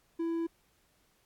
triangle tone, 332.3 Hz, E4, 14 cents sharp, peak -28 dBFS, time 0.19-0.47 s, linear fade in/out 10 ms, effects pink hiss -70 dBFS RMS until 1.25 s + AAC 64 kbps

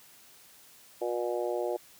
harmonic tone, 120 Hz, B2, 49 cents flat, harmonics 3 / 4 / 5 / 6 / 7, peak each -33 / -34 / -34 / -39 / -41 dBFS, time 1.01-1.77 s, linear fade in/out 10 ms, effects white hiss -56 dBFS RMS until 1.99 s + high-pass 60 Hz 12 dB/octave

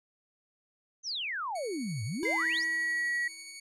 sine exponential two-way sweep, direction down then up, 6400 to 100 to 6400 Hz, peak -32 dBFS, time 1.03-2.65 s, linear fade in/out 50 ms, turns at 2.04 s
15% pulse tone with tremolo, 2232 Hz, C#7, 11 cents sharp, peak -36 dBFS, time 1.55-3.6 s, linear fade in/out 5 ms, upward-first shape sine, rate 12 Hz, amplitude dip 25%
square tone with exponential decay, 326 Hz, E4, 19 cents flat, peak -34 dBFS, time 2.23-3.57 s, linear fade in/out 0 ms, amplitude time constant 290 ms
sine tone with pitch glide, 2076 to 1925.8 Hz, C7 to B6, -14 to -44 cents, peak -28 dBFS, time 2.25-3.28 s, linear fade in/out 5 ms, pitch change -130 cents, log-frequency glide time 2.35-2.43 s
effects resampled to 32000 Hz

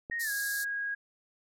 click, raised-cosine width 2 ms, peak -26 dBFS, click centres 0.099 s
sine tone with pitch glide, 1864.7 to 1642.2 Hz, A#6 to G#6, 0 to -20 cents, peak -31 dBFS, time 0.11-0.95 s, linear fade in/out 10 ms, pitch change -220 cents, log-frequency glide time 0.22-0.31 s
white band-pass noise, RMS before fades -38 dBFS, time 0.19-0.65 s, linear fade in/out 20 ms, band 3900 to 15000 Hz, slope 96 dB/octave
effects none

